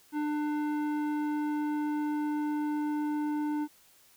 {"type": "tone with low-pass filter sweep", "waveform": "square", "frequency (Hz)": 298.7, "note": "D4", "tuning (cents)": 29, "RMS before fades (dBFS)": -31, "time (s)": [0.12, 3.68], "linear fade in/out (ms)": 50, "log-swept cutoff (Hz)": [1500, 1000], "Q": 0.83, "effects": ["white hiss -61 dBFS RMS until 4.16 s"]}